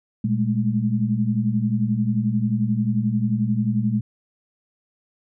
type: tone cluster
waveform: sine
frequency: 119.1 / 204.3 / 215.6 Hz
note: A#2 / G#3 / A3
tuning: +38 / -28 / -35 cents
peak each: -23 dBFS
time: 0.24-4.01 s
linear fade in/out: 5 ms
effects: none